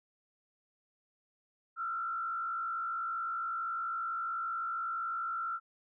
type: tone with frequency modulation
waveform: sine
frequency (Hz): 1353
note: E6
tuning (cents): +45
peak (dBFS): -33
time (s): 1.76-5.6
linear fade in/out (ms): 50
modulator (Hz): 57.8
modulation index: 0.79
effects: none